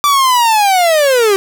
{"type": "linear sweep", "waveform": "45% pulse", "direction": "down", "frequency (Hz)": [1174.7, 380.4], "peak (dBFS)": -8, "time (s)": [0.04, 1.36], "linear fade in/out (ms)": 0, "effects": []}